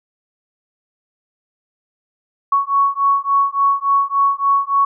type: beating tone pair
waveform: sine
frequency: 1111 / 1114.5 Hz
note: C#6 / C#6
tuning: +4 / +9 cents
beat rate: 3.5 Hz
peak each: -16 dBFS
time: 2.52-4.85 s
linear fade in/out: 5 ms
effects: none